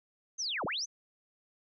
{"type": "linear two-way sweep", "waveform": "sine", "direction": "down then up", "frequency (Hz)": [6460, 110, 6460], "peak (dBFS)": -32, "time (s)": [0.38, 0.86], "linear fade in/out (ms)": 20, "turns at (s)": 0.65, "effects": []}